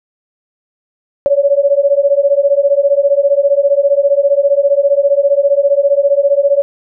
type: beating tone pair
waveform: sine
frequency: 556 / 571 Hz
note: C#5 / D5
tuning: +5 / -49 cents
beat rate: 15 Hz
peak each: -11 dBFS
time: 1.26-6.62 s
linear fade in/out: 0 ms
effects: none